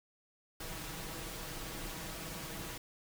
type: noise with comb filter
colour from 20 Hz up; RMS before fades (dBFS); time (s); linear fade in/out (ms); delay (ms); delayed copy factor
pink; -43; 0.6-2.78; 5; 6.2; +0.55
effects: none